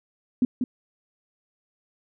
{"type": "tone with echo", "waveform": "sine", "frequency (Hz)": 250, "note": "B3", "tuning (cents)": 21, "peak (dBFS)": -16, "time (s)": [0.42, 0.45], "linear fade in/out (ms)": 2, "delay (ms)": 190, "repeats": 1, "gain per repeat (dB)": -5, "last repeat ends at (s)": 0.64, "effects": []}